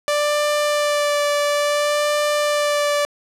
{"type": "tone with vibrato", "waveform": "sawtooth", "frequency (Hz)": 587.3, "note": "D5", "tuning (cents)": 0, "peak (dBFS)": -13, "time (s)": [0.08, 3.05], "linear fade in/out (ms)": 0, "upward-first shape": "sine", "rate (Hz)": 0.58, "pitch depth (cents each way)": 15, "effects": ["low-pass 11000 Hz 12 dB/octave"]}